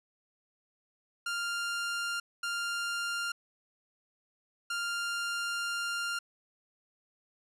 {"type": "tone bursts at uneven times", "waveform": "sawtooth", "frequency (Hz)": 1396.9, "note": "F6", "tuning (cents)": 0, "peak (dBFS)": -28, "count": 3, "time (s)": [[1.26, 2.2], [2.43, 3.32], [4.7, 6.19]], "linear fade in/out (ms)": 5, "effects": ["low-pass 10000 Hz 12 dB/octave"]}